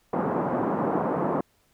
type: band-pass noise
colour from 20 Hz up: pink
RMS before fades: -26 dBFS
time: 0.13-1.41 s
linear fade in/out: 5 ms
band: 170 to 1100 Hz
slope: 24 dB/octave
effects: pink hiss -66 dBFS RMS until 1.73 s